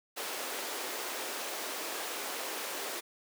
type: high-pass noise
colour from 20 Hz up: pink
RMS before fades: -38 dBFS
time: 0.16-3.01 s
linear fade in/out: 20 ms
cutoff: 350 Hz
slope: 24 dB/octave
effects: none